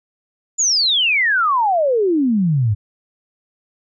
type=exponential sweep; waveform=sine; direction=down; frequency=7140 to 98 Hz; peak=-13 dBFS; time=0.58-2.75 s; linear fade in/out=20 ms; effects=none

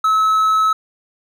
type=tone; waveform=triangle; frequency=1294 Hz; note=E6; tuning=32 cents flat; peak=-10 dBFS; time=0.04-0.73 s; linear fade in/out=5 ms; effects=none

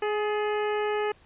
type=harmonic tone with a mistuned harmonic; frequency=419.6 Hz; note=G#4; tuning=18 cents sharp; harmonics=1 / 2 / 3 / 4 / 5 / 6 / 7; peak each=-26 / -32 / -36 / -38 / -40 / -42 / -43 dBFS; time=0.02-1.12 s; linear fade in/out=5 ms; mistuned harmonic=4; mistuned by=+44 cents; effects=pink hiss -58 dBFS RMS until 1.25 s + resampled to 8000 Hz

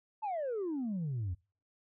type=exponential sweep; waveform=sine; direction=down; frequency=898 to 83 Hz; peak=-31 dBFS; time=0.22-1.35 s; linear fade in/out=20 ms; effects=noise-tail reverb RT60 0.4 s tail -26 dB re dry + tanh soft clip ceiling -31 dBFS

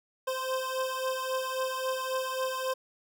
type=beating tone pair; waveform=25% pulse; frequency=519 / 522.7 Hz; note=C5 / C5; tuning=-14 / -2 cents; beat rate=3.7 Hz; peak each=-28 / -31 dBFS; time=0.27-2.74 s; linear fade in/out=10 ms; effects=none

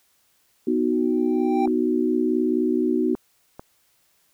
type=chord; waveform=sine; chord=B major; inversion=none; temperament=equal; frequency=246.9 / 311.1 / 370 Hz; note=B3 / D#4 / F#4; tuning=0 / 0 / 0 cents; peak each=-23 dBFS; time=0.67-3.15 s; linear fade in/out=5 ms
type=tone with exponential growth; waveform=triangle; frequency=784 Hz; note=G5; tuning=in tune; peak=-19 dBFS; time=0.92-1.66 s; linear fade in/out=5 ms; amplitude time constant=160 ms
type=clicks; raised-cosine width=1 ms; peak=-22 dBFS; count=3; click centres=1.675 / 3.151 / 3.595 s
effects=white hiss -64 dBFS RMS until 4.33 s

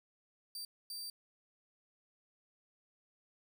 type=tone bursts at uneven times; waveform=sawtooth; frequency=4670 Hz; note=D8; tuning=11 cents flat; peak=-39 dBFS; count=2; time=0.55-0.65 / 0.9-1.1 s; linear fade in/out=2 ms; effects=none

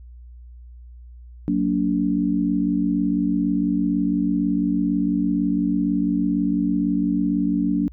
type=chord; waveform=sine; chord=Gb augmented; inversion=none; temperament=just; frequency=185 / 231.2 / 289.1 Hz; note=Gb3 / Bb3 / D4; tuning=0 / -14 / -27 cents; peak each=-23 / -24 / -21 dBFS; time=1.48-7.88 s; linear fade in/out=0 ms; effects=added 60 Hz sine -39 dBFS peak until 7.92 s

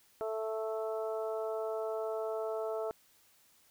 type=harmonic tone; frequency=220 Hz; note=A3; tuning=in tune; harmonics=2 / 3 / 4 / 5 / 6; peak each=-36 / -37 / -46 / -51 / -46 dBFS; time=0.21-2.91 s; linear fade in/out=0 ms; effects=white hiss -66 dBFS RMS until 3.7 s

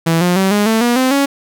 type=tone with pitch steps; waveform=sawtooth; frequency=164.81 / 177.66 / 191.52 / 206.5 / 222.6 / 239.9 / 258.6 / 278.8 Hz; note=E3 / F3 / G3 / G#3 / A3 / A#3 / C4 / C#4; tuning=0 / +30 / -40 / -10 / +20 / +50 / -20 / +10 cents; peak=-7 dBFS; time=0.06-1.26 s; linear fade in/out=10 ms; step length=150 ms; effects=none

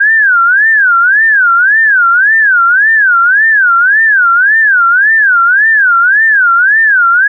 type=tone with vibrato; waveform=sine; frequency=1568 Hz; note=G6; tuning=in tune; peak=-4 dBFS; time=0-7.28 s; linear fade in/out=10 ms; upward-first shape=sine; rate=1.8 Hz; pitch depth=240 cents each way; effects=none

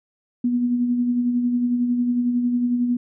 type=tone with tremolo; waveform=sine; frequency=243.5 Hz; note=B3; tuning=24 cents flat; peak=-16 dBFS; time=0.44-2.97 s; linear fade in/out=5 ms; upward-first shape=sine; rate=11 Hz; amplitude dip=40%; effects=none

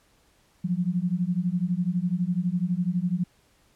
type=beating tone pair; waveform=sine; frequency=172.1 / 184.1 Hz; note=F3 / F#3; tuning=-25 / -8 cents; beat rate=12 Hz; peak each=-26 dBFS; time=0.64-3.24 s; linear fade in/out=10 ms; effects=pink hiss -63 dBFS RMS until 3.75 s + low-pass 12000 Hz 12 dB/octave

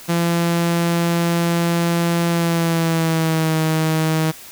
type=tone with pitch glide; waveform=sawtooth; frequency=170 to 158.62 Hz; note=F3 to D#3; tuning=-46 to +34 cents; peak=-12 dBFS; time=0.08-4.32 s; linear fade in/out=20 ms; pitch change=-120 cents; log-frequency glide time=2.29-3.56 s; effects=white hiss -39 dBFS RMS until 4.51 s

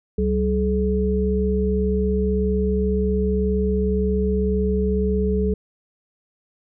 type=tone cluster; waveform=sine; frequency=68.5 / 190.4 / 426.5 Hz; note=C#2 / F#3 / G#4; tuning=-20 / +50 / +46 cents; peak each=-22 dBFS; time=0.18-5.54 s; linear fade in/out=5 ms; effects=none

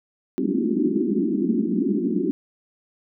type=band-pass noise; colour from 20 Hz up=pink; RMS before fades=-22 dBFS; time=0.38-2.31 s; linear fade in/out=0 ms; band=190 to 380 Hz; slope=96 dB/octave; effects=none

